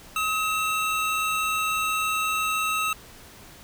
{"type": "tone pair together", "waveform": "square", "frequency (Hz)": [1272.5, 2687], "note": ["D#6", "E7"], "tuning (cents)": [39, 33], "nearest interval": "octave + minor second", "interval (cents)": 1294, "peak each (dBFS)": [-26, -28], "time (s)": [0.16, 2.93], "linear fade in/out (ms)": 2, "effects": ["pink hiss -47 dBFS RMS until 3.63 s"]}